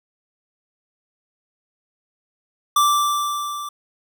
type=tone with level ramp; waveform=square; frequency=1172 Hz; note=D6; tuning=4 cents flat; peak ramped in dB=-13 to -29 dBFS; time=2.76-3.69 s; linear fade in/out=5 ms; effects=none